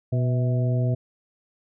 harmonic tone with a mistuned harmonic, 123.47 Hz, B2, in tune, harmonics 1 / 2 / 3 / 4 / 5, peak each -20 / -32 / -35 / -36 / -33 dBFS, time 0.12-0.95 s, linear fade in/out 10 ms, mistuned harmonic 5, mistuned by +75 cents, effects none

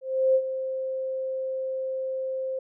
sine tone with ADSR envelope, 525 Hz, C5, 6 cents sharp, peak -16 dBFS, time 0.01-2.59 s, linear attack 340 ms, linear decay 62 ms, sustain -11 dB, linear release 4 ms, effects none

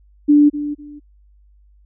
sine tone with echo, 293.5 Hz, D4, 1 cent flat, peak -7 dBFS, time 0.28-0.5 s, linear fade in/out 20 ms, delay 250 ms, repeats 2, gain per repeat -13 dB, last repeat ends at 1 s, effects added 50 Hz sine -48 dBFS peak until 1.85 s

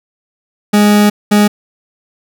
40% pulse tone bursts at uneven times, 207.7 Hz, G#3, in tune, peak -5 dBFS, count 2, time 0.73-1.1 / 1.31-1.48 s, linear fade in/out 10 ms, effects none

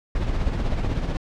brown noise with tremolo, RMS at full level -21 dBFS, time 0.15-1.17 s, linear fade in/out 2 ms, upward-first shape triangle, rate 16 Hz, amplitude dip 55%, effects low-pass 5000 Hz 12 dB/octave

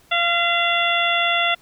harmonic tone with a mistuned harmonic, 689 Hz, F5, 24 cents flat, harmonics 1 / 2 / 3 / 4 / 5, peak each -23 / -23 / -23 / -23 / -23 dBFS, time 0.11-1.55 s, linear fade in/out 10 ms, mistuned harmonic 3, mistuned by -19 cents, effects pink hiss -54 dBFS RMS until 1.61 s

